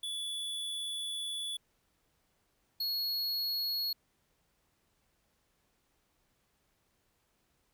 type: tone pair in turn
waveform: square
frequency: 3437 / 4330 Hz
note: A7 / C#8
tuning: -41 / -41 cents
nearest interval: major third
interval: 400 cents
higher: second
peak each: -36 / -32 dBFS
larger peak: second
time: 0.03-1.57 / 2.8-3.93 s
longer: first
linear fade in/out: 5 ms
effects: pink hiss -75 dBFS RMS until 7.73 s